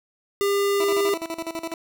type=tone; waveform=square; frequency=401 Hz; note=G4; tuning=39 cents sharp; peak=-20 dBFS; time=0.41-1.14 s; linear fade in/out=0 ms
type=tone with tremolo; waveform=20% pulse; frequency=329.6 Hz; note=E4; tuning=in tune; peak=-22 dBFS; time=0.8-1.74 s; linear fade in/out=2 ms; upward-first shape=square; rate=12 Hz; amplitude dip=80%
effects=none